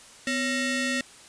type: ring-modulated tone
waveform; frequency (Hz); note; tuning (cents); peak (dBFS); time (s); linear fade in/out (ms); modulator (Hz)
sawtooth; 808; G#5; -48; -18; 0.27-1.01; 2; 1060
effects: white hiss -49 dBFS RMS until 1.28 s + resampled to 22050 Hz